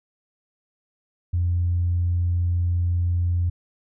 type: tone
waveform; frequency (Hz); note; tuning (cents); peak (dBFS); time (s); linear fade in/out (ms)
sine; 87.4; F2; +2; -18; 1.33-3.5; 10
effects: tanh soft clip ceiling -14 dBFS